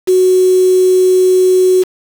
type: tone with quantisation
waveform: sine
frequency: 370 Hz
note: F#4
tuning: in tune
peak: -6 dBFS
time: 0.07-1.84 s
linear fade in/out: 20 ms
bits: 4
effects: none